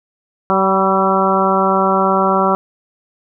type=harmonic tone with a mistuned harmonic; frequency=191.5 Hz; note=G3; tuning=40 cents flat; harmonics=1 / 2 / 3 / 4 / 5 / 6 / 7; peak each=-19 / -19 / -19 / -19 / -19 / -19 / -19 dBFS; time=0.5-2.55 s; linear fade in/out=0 ms; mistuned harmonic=5; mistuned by=+30 cents; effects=none